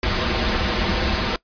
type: noise with comb filter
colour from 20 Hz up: pink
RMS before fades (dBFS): -21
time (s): 0.03-1.36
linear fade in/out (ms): 2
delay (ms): 7.1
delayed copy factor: -0.75
effects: noise-tail reverb RT60 0.1 s tail -20 dB re dry + resampled to 11025 Hz